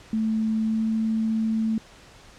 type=tone with pitch glide; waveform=sine; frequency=220 to 221.5 Hz; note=A3 to A3; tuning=0 to +12 cents; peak=-21 dBFS; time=0.13-1.78 s; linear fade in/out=2 ms; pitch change=+12 cents; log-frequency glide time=0.63-0.82 s; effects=pink hiss -49 dBFS RMS until 2.38 s + low-pass 7000 Hz 12 dB/octave